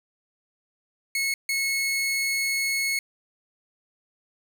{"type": "tone bursts at uneven times", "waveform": "sawtooth", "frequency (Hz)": 2187, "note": "C#7", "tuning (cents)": -24, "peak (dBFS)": -20, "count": 2, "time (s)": [[1.15, 1.34], [1.49, 2.99]], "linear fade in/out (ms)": 2, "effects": []}